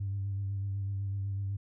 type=tone with vibrato; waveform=sine; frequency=98.7 Hz; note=G2; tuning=12 cents sharp; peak=-30 dBFS; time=0-1.57 s; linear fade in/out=10 ms; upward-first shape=sine; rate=8 Hz; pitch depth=29 cents each way; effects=tanh soft clip ceiling -27 dBFS